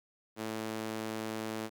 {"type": "tone with high-pass filter", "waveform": "sawtooth", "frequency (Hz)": 110, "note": "A2", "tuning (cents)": 0, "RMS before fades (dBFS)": -38, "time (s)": [0.36, 1.7], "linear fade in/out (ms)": 50, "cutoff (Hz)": 270, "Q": 1.1, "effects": []}